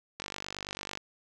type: click train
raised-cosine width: 0.2 ms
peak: -19 dBFS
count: 39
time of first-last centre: 0.2-0.974 s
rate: 49.1 Hz
effects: none